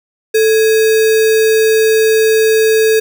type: tone with sample-and-hold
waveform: sine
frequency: 440 Hz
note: A4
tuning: in tune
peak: -7 dBFS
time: 0.34-3 s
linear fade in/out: 10 ms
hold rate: 2100 Hz
effects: none